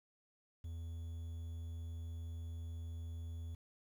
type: tone with quantisation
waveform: triangle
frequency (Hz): 83.1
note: E2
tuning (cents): +15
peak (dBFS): -40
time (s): 0.64-3.55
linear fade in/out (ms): 5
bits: 11
effects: none